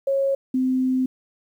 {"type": "tone pair in turn", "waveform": "sine", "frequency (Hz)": [547, 258.1], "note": ["C#5", "C4"], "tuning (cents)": [-23, -23], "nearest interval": "octave + minor second", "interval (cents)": 1300, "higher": "first", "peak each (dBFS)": -18, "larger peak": "neither", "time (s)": [[0.07, 0.35], [0.54, 1.06]], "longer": "second", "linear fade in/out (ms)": 5, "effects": ["9-bit"]}